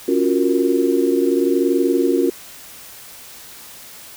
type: chord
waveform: sine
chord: Gb major seventh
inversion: second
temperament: equal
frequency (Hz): 277.2 / 349.2 / 370 / 466.2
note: Db4 / F4 / Gb4 / Bb4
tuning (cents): 0 / 0 / 0 / 0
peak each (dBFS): -19 / -18 / -20 / -22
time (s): 0.08-2.3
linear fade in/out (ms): 5
effects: white hiss -39 dBFS RMS until 4.16 s